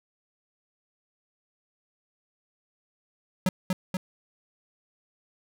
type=tone with echo; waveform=square; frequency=185 Hz; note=F#3; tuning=in tune; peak=-21 dBFS; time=3.46-3.49 s; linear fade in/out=2 ms; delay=240 ms; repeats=2; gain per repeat=-3 dB; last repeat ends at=3.97 s; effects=none